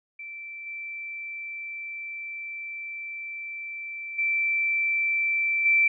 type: tone with level steps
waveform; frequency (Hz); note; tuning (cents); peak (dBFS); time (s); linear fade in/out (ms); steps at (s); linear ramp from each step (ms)
sine; 2336; D7; -10; -36 / -33 / -22 / -17; 0.19-5.88; 5; 0.66 / 4.18 / 5.65; 10
effects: none